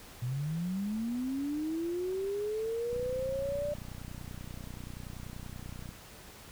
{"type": "linear sweep", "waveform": "sine", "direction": "up", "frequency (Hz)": [118.5, 592], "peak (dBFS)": -31, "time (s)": [0.22, 3.74], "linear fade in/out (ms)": 5}
{"type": "click train", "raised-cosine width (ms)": 5, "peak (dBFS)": -31, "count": 91, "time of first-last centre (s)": [2.93, 5.891], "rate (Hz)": 30.4}
{"effects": ["pink hiss -51 dBFS RMS until 6.51 s"]}